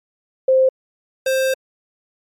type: tone pair in turn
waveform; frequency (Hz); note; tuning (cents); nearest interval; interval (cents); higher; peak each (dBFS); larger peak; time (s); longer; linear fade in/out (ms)
sine / square; 523.3 / 526.9; C5 / C5; 0 / +12; unison; 12; second; -10 / -16; first; 0.48-0.69 / 1.26-1.54; second; 5
effects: MP3 64 kbps